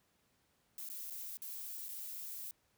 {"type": "noise with dropouts", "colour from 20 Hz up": "violet", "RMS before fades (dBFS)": -45, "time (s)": [0.78, 2.51], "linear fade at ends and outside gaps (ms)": 1, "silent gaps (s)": [[0.889, 0.899], [1.1, 1.106], [1.371, 1.419], [1.885, 1.889]], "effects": ["pink hiss -75 dBFS RMS until 2.77 s", "high-pass 60 Hz 12 dB/octave"]}